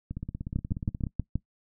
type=two click trains; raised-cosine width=5 ms; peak=-22 / -15 dBFS; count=17 / 6; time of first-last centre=0.11-1.068 / 0.56-1.356 s; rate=16.7 / 6.28 Hz; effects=noise-tail reverb RT60 0.1 s tail -20 dB re dry